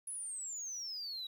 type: exponential sweep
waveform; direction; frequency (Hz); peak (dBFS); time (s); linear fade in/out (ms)
sine; down; 10548 to 3828; -38; 0.07-1.27; 5
effects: tanh soft clip ceiling -37 dBFS + 11-bit